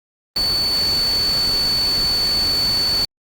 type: tone in noise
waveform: sine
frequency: 4475 Hz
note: C#8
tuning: 16 cents sharp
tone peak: -16 dBFS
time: 0.36-3.05 s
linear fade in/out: 2 ms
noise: pink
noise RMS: -28 dBFS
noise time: 0.36-3.05 s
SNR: +9 dB
effects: Opus 32 kbps